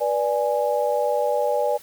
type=chord; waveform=sine; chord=G# diminished; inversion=first; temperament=equal with one note detuned; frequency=487.6 / 587.3 / 830.6 Hz; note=B4 / D5 / G#5; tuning=-22 / 0 / 0 cents; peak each=-24 / -22 / -25 dBFS; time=0-1.78 s; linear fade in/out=20 ms; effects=white hiss -47 dBFS RMS until 1.82 s